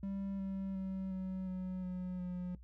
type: tone with pitch steps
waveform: triangle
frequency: 196 / 193.19 / 190.42 / 187.69 / 185 / 182.35 / 179.73 Hz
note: G3 / G3 / G3 / F#3 / F#3 / F#3 / F3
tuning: 0 / -25 / -50 / +25 / 0 / -25 / +50 cents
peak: -35 dBFS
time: 0.03-2.55 s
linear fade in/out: 2 ms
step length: 360 ms
effects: noise-tail reverb RT60 0.1 s tail -19 dB re dry + added 60 Hz sine -52 dBFS peak until 2.63 s